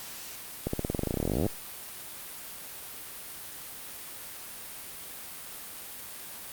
accelerating click train, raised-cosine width 2 ms, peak -15 dBFS, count 29, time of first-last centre 0.67-1.464 s, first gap 64 ms, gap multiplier 0.93, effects white hiss -42 dBFS RMS until 6.52 s + Opus 48 kbps

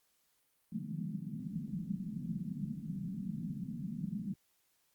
white band-pass noise, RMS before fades -40 dBFS, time 0.72-4.34 s, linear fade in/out 5 ms, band 150 to 220 Hz, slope 48 dB/octave, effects white hiss -75 dBFS RMS until 4.94 s + Opus 48 kbps

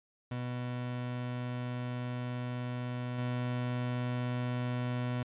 30% pulse tone with level steps, 123.47 Hz, B2, in tune, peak -32 / -29 dBFS, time 0.31-5.23 s, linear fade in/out 5 ms, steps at 3.18 s, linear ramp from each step 5 ms, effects resampled to 8000 Hz

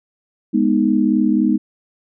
sine chord, G# minor, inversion none, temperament equal, 207.7 / 246.9 / 311.1 Hz, G#3 / B3 / D#4, 0 / 0 / 0 cents, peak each -17 dBFS, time 0.53-1.58 s, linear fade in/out 20 ms, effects none

